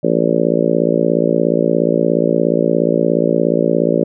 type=harmonic tone; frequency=57 Hz; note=A#1; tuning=38 cents flat; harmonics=3 / 4 / 5 / 6 / 7 / 8 / 9 / 10; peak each=-20 / -20 / -20 / -20 / -20 / -20 / -20 / -20 dBFS; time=0.03-4.04 s; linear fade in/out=10 ms; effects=none